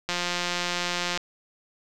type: click train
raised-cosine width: 0.2 ms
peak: -10 dBFS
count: 192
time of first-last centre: 0.09-1.175 s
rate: 176 Hz
effects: none